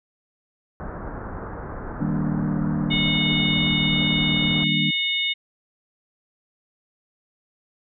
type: low-pass noise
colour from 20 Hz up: pink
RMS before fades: -33 dBFS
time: 0.8-4.64 s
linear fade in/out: 0 ms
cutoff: 1600 Hz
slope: 48 dB/octave
type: chord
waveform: sine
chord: Eb major seventh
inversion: none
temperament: equal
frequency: 155.56 / 196 / 233.1 / 293.7 Hz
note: Eb3 / G3 / Bb3 / D4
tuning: 0 / 0 / 0 / 0 cents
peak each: -25 / -26 / -28 / -29 dBFS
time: 2-4.91 s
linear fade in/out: 10 ms
type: harmonic tone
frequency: 730 Hz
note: F#5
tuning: 24 cents flat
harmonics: 3 / 4 / 5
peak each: -25 / -27 / -24 dBFS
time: 2.9-5.34 s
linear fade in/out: 20 ms
effects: none